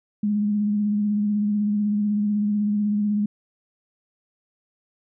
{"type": "tone with vibrato", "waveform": "sine", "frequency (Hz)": 207.7, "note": "G#3", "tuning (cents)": 0, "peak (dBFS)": -19, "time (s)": [0.23, 3.26], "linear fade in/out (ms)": 5, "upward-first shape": "sine", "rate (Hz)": 16, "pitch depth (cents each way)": 28, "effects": []}